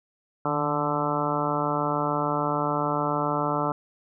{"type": "harmonic tone with a mistuned harmonic", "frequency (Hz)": 146.83, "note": "D3", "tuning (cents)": 0, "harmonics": [1, 2, 3, 4, 5, 6, 7, 8, 9], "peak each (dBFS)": [-32, -31, -33, -31, -33, -31, -32, -33, -31], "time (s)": [0.45, 3.72], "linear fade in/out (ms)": 2, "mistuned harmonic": 1, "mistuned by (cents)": 69, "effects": []}